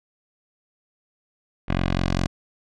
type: tone with low-pass filter sweep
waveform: 10% pulse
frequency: 45 Hz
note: F#1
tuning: 47 cents flat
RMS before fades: -23 dBFS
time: 1.68-2.27 s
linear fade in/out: 10 ms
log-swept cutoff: 2600 to 6500 Hz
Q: 1.2
effects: none